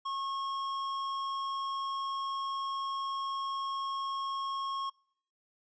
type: tone with hard clipping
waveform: triangle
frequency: 1089 Hz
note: C#6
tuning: 31 cents flat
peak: -35 dBFS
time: 0.05-4.9 s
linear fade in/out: 10 ms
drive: 14 dB
effects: noise-tail reverb RT60 0.6 s tail -25 dB re dry + resampled to 16000 Hz